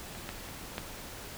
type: clicks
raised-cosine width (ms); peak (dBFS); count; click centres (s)
0.3; -28 / -21 / -29 / -18; 4; 0.151 / 0.291 / 0.488 / 0.781
effects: pink hiss -44 dBFS RMS until 1.37 s